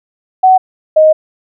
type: tone pair in turn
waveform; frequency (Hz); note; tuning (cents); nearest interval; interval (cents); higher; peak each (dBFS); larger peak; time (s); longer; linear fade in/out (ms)
sine; 750 / 623.6; F#5 / D#5; +23 / +4; minor third; 319; first; -3; neither; 0.43-0.58 / 0.96-1.13; second; 10
effects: none